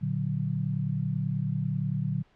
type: chord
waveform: sine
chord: Bb augmented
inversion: none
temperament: equal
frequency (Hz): 116.54 / 146.83 / 185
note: Bb2 / D3 / F#3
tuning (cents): 0 / 0 / 0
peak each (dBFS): -32 / -29 / -32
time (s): 0.01-2.23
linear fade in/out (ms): 20
effects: pink hiss -64 dBFS RMS until 2.35 s + low-pass 3000 Hz 12 dB/octave